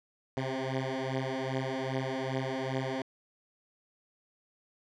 10% pulse beating tone pair, 130.9 / 133.4 Hz, C3 / C3, +1 / +34 cents, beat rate 2.5 Hz, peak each -26 dBFS, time 0.37-3.02 s, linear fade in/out 2 ms, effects low-pass 4000 Hz 12 dB/octave

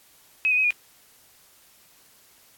sine tone with pitch steps, 2549 / 2480 / 2540 / 2441 Hz, D#7 / D#7 / D#7 / D#7, +41 / -6 / +35 / -34 cents, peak -18 dBFS, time 0.45-0.706 s, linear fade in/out 0 ms, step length 64 ms, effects white hiss -56 dBFS RMS until 2.57 s + AAC 64 kbps

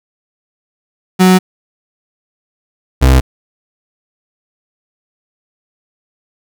35% pulse tone pair in turn, 185 / 65.41 Hz, F#3 / C2, 0 / 0 cents, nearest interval octave + tritone, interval 1800 cents, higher first, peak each -3 dBFS, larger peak neither, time 1.19-1.39 / 3.01-3.21 s, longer neither, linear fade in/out 20 ms, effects none

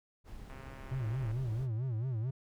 brown noise, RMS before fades -47 dBFS, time 0.24-1.68 s, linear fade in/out 50 ms
click train, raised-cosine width 0.5 ms, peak -37 dBFS, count 110, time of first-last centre 0.5-1.313 s, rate 134 Hz
triangle tone with vibrato, 120 Hz, B2, 49 cents flat, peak -30 dBFS, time 0.91-2.31 s, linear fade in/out 10 ms, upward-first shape sine, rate 4.5 Hz, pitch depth 190 cents each way
effects none

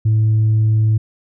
sine tone, 109.2 Hz, A2, 13 cents flat, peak -9 dBFS, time 0.05-0.98 s, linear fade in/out 10 ms, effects tanh soft clip ceiling -9 dBFS

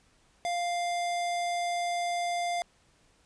square tone, 698.5 Hz, F5, in tune, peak -29 dBFS, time 0.45-2.62 s, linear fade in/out 0 ms, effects pink hiss -65 dBFS RMS until 3.25 s + resampled to 22050 Hz

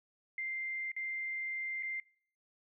sine tone with dropouts, 2093 Hz, C7, in tune, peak -35 dBFS, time 0.38-2 s, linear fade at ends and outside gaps 2 ms, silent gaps 0.917-0.964 / 1.826-1.831 s, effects noise-tail reverb RT60 0.6 s tail -26 dB re dry

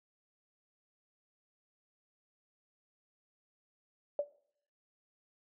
sine tone with exponential decay, 580 Hz, D5, 22 cents flat, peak -25 dBFS, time 4.19-4.29 s, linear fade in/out 2 ms, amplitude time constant 21 ms, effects noise-tail reverb RT60 0.6 s tail -19 dB re dry

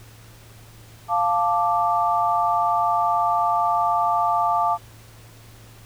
sine chord, D minor, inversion first, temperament equal, 698.5 / 880 / 1174.7 Hz, F5 / A5 / D6, 0 / 0 / 0 cents, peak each -22 dBFS, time 1.08-4.78 s, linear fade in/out 50 ms, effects added 112 Hz sine -46 dBFS peak until 5.85 s + pink hiss -49 dBFS RMS until 5.85 s

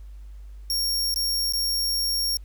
sawtooth tone with dropouts, 5540 Hz, F8, 15 cents flat, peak -20 dBFS, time 0.7-2.37 s, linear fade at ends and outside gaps 1 ms, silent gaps 1.142-1.16 / 1.524-1.535 s, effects added 50 Hz sine -38 dBFS peak until 2.44 s + pink hiss -64 dBFS RMS until 2.44 s

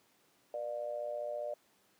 sine tone with amplitude modulation, 596 Hz, D5, 25 cents sharp, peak -32 dBFS, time 0.54-1.54 s, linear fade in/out 2 ms, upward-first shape sine, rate 115 Hz, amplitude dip 80%, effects pink hiss -69 dBFS RMS until 1.99 s + high-pass 200 Hz 12 dB/octave

